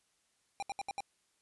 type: tone bursts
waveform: square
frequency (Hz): 800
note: G5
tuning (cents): +35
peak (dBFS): -36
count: 5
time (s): 0.6-1.005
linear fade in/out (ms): 0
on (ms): 25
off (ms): 70
effects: white hiss -75 dBFS RMS until 1.41 s + resampled to 24000 Hz